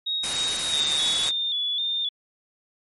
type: tone with tremolo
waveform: sine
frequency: 3767 Hz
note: A#7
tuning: 17 cents sharp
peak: -23 dBFS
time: 0.06-1.31 s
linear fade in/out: 10 ms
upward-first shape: sine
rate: 3.3 Hz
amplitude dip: 45%
type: noise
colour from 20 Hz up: white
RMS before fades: -28 dBFS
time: 0.23-1.3 s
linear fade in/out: 10 ms
type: tone with vibrato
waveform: sine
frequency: 3520 Hz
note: A7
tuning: in tune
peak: -23 dBFS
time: 0.73-2.09 s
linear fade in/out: 5 ms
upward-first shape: square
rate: 1.9 Hz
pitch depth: 48 cents each way
type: clicks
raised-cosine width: 0.2 ms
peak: -22 dBFS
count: 2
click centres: 0.999 / 1.306 s
effects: MP3 48 kbps